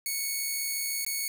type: tone with dropouts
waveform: 5% pulse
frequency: 2217 Hz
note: C#7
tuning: in tune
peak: -19 dBFS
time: 0.06-1.28 s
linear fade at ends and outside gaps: 1 ms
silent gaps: 1.049-1.064 s
effects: none